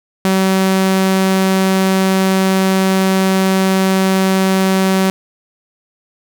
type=tone; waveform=sawtooth; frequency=190.3 Hz; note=F#3; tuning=49 cents sharp; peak=-7 dBFS; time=0.25-5.1 s; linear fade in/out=0 ms; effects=none